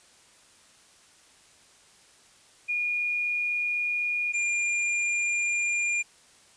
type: tone pair in turn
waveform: sine / square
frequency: 2436 / 2405 Hz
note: D#7 / D7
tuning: -37 / +41 cents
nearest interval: unison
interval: 22 cents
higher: first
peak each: -25 dBFS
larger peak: neither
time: 2.68-4.33 / 4.33-6.03 s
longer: second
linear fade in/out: 20 ms
effects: white hiss -57 dBFS RMS until 6.56 s + resampled to 22050 Hz